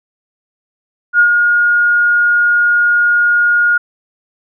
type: tone with ADSR envelope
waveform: sine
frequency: 1430 Hz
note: F6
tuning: 41 cents sharp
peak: -4 dBFS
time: 1.13-3.78 s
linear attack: 63 ms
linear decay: 87 ms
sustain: -4 dB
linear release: 8 ms
effects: none